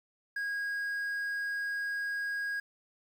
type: tone with quantisation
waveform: triangle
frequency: 1640 Hz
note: G#6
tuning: 22 cents flat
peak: -30 dBFS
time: 0.36-2.6 s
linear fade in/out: 5 ms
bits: 10
effects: none